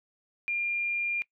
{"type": "tone", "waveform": "sine", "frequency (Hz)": 2400, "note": "D7", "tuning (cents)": 37, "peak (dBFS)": -27, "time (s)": [0.48, 1.22], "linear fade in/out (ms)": 0, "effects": ["noise-tail reverb RT60 0.1 s tail -21 dB re dry"]}